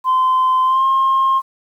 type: tone with pitch glide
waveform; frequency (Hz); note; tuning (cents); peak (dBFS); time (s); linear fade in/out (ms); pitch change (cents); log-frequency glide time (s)
sine; 1032 to 1067.2; C6 to C6; -24 to +34; -10; 0.04-1.42; 50; +58; 0.64-0.85
effects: tanh soft clip ceiling -9 dBFS + 8-bit